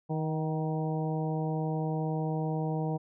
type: harmonic tone with a mistuned harmonic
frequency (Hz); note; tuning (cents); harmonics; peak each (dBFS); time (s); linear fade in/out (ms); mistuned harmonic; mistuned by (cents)
157.7; D#3; +24; 1 / 2 / 3 / 4 / 5 / 6; -30 / -37 / -37 / -41 / -39 / -44; 0.09-2.98; 20; 5; -35
effects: none